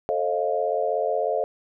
sine chord, F dominant seventh, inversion first, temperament equal with one note detuned, 440 / 536.7 / 622.3 / 698.5 Hz, A4 / C5 / Eb5 / F5, 0 / +44 / 0 / 0 cents, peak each -27 dBFS, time 0.09-1.44 s, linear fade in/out 0 ms, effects none

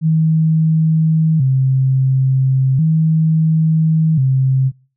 sine tone with vibrato, 145.3 Hz, D3, 18 cents flat, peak -10 dBFS, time 0.01-4.72 s, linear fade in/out 50 ms, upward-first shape square, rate 0.36 Hz, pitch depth 160 cents each way, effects noise-tail reverb RT60 0.4 s tail -25 dB re dry

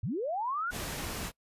sine linear sweep, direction up, 81.4 to 1477 Hz, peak -30 dBFS, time 0.03-0.71 s, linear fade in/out 5 ms
pink noise, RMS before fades -37 dBFS, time 0.7-1.32 s, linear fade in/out 50 ms
effects noise-tail reverb RT60 0.1 s tail -23 dB re dry + resampled to 32000 Hz

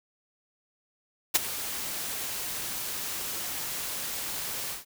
white noise with ADSR envelope, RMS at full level -19 dBFS, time 1.34-4.85 s, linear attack 16 ms, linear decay 21 ms, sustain -15 dB, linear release 150 ms, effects none

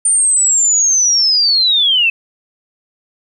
sine linear sweep, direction down, 9060 to 2592 Hz, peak -9 dBFS, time 0.05-2.1 s, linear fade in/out 5 ms, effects 8-bit

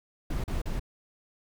brown noise bursts, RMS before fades -30 dBFS, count 3, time 0.3-0.796 s, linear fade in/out 5 ms, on 140 ms, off 38 ms, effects none

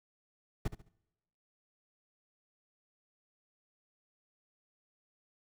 brown noise with echo, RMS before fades -32 dBFS, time 0.65-0.68 s, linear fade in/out 5 ms, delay 70 ms, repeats 3, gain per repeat -11 dB, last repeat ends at 0.89 s, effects noise-tail reverb RT60 1.0 s tail -26 dB re dry

